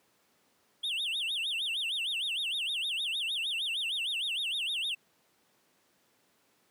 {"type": "tone with vibrato", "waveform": "triangle", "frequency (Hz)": 3156, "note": "G7", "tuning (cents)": 11, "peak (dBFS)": -29, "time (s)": [0.83, 4.95], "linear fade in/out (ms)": 10, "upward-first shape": "sine", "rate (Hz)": 6.5, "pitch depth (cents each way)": 300, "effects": ["pink hiss -69 dBFS RMS until 6.7 s", "high-pass 200 Hz 12 dB/octave"]}